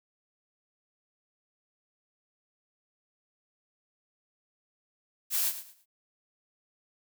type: noise with echo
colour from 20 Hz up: blue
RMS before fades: -28 dBFS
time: 5.3-5.53 s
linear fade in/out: 50 ms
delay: 110 ms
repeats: 3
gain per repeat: -12 dB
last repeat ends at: 5.86 s
effects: none